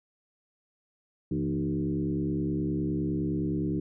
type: tone with frequency modulation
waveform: sine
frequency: 235.8 Hz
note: A#3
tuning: 20 cents sharp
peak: -26 dBFS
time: 1.31-3.8 s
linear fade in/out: 5 ms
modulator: 69.7 Hz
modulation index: 1.8
effects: none